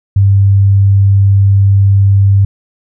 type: tone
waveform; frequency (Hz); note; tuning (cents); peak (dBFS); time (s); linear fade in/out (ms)
sine; 98.8; G2; +14; -4; 0.16-2.45; 5
effects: none